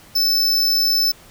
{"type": "tone", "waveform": "square", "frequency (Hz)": 5274, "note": "E8", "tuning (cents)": 0, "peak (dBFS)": -15, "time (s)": [0.15, 1.12], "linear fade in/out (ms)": 10, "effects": ["pink hiss -46 dBFS RMS until 1.3 s"]}